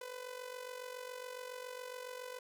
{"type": "tone with amplitude modulation", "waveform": "sawtooth", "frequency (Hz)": 501, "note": "B4", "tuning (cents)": 25, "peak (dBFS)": -37, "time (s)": [0.01, 2.39], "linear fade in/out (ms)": 5, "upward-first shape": "sine", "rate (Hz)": 47.2, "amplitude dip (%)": 70, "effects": []}